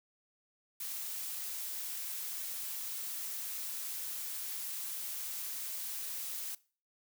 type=noise; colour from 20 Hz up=blue; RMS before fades=-40 dBFS; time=0.8-6.55 s; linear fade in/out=5 ms; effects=noise-tail reverb RT60 0.4 s tail -21 dB re dry